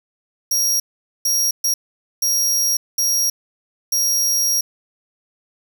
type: tone bursts at uneven times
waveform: sawtooth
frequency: 5640 Hz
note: F8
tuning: 16 cents sharp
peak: -13 dBFS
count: 6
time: 0.51-0.8 / 1.25-1.51 / 1.64-1.74 / 2.22-2.77 / 2.98-3.3 / 3.92-4.61 s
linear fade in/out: 5 ms
effects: 7-bit